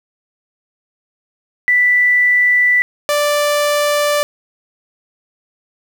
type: tone pair in turn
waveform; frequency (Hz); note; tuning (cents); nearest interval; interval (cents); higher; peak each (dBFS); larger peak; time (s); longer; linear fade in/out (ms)
sine / sawtooth; 1975.5 / 587.3; B6 / D5; 0 / 0; octave + major sixth; 2100; first; -9; neither; 1.68-2.82 / 3.09-4.23; neither; 0
effects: 7-bit